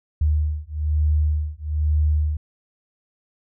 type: beating tone pair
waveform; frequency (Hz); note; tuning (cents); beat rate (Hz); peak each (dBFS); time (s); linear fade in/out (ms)
sine; 75.4 / 76.5; D2 / D#2; +46 / -29; 1.1; -21; 0.21-2.37; 5
effects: none